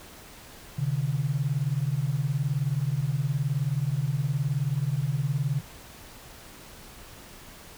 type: beating tone pair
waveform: sine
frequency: 130 / 149 Hz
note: C3 / D3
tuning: -11 / +25 cents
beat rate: 19 Hz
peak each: -27 dBFS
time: 0.78-5.61 s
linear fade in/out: 10 ms
effects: pink hiss -47 dBFS RMS until 7.77 s